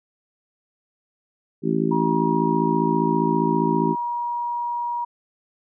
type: harmonic tone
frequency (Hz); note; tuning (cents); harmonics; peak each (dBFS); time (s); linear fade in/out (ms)
55; A1; 0; 3 / 4 / 5 / 6 / 7; -25 / -25 / -25 / -25 / -25; 1.62-3.96; 50
type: tone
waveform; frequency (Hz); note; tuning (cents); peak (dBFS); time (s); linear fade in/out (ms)
sine; 955; A#5; +42; -23; 1.91-5.05; 10
effects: none